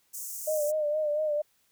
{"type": "high-pass noise", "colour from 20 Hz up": "pink", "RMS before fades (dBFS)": -38, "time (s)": [0.13, 0.72], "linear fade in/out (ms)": 20, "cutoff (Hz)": 6200, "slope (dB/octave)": 48}
{"type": "tone with vibrato", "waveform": "sine", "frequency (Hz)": 605, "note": "D#5", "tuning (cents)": -49, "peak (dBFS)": -25, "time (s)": [0.47, 1.42], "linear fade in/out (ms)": 10, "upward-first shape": "sine", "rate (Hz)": 4.3, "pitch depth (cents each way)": 51}
{"effects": ["white hiss -69 dBFS RMS until 1.71 s"]}